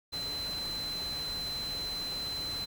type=tone in noise; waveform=sine; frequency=4060 Hz; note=B7; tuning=47 cents sharp; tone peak=-34 dBFS; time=0.12-2.66 s; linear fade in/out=20 ms; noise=pink; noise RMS=-43 dBFS; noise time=0.12-2.66 s; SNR=+6 dB; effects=none